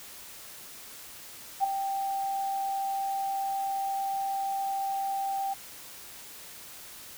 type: tone with ADSR envelope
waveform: sine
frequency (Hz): 784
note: G5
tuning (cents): 0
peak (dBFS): -19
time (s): 1.6-5.54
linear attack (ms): 38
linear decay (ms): 9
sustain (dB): -9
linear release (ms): 11
effects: white hiss -46 dBFS RMS until 7.17 s